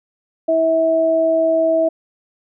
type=tone pair together; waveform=sine; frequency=324.5 / 649 Hz; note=E4 / E5; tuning=-27 / -27 cents; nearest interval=octave; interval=1200 cents; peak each=-21 / -13 dBFS; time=0.48-1.89 s; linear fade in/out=10 ms; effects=none